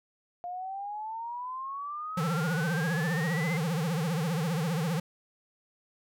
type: exponential sweep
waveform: sine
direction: up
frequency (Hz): 701 to 2097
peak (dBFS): -34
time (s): 0.44-3.57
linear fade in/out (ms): 0
type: tone with vibrato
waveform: square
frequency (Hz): 163.1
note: E3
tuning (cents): -18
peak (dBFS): -28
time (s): 2.17-5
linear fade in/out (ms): 5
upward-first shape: triangle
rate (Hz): 15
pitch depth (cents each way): 220
effects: none